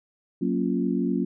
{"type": "chord", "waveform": "sine", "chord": "Gb major seventh", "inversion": "none", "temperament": "equal", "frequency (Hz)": [185, 233.1, 277.2, 349.2], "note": ["Gb3", "Bb3", "Db4", "F4"], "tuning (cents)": [0, 0, 0, 0], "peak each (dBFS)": [-27, -27, -27, -30], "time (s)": [0.41, 1.25], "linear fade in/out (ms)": 10, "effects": []}